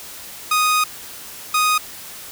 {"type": "tone pair in turn", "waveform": "sawtooth", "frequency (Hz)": [1244.5, 1244.5], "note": ["D#6", "D#6"], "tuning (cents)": [0, 0], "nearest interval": "unison", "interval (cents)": 0, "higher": "neither", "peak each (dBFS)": -11, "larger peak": "neither", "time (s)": [[0.51, 0.84], [1.54, 1.78]], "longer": "first", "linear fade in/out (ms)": 5, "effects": ["white hiss -36 dBFS RMS until 2.31 s"]}